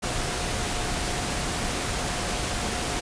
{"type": "tone in noise", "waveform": "sine", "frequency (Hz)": 716, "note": "F5", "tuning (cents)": 43, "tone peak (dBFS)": -38, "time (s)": [0.02, 3.01], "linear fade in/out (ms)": 20, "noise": "pink", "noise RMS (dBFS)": -28, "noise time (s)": [0.02, 3.01], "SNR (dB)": -13, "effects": ["resampled to 22050 Hz"]}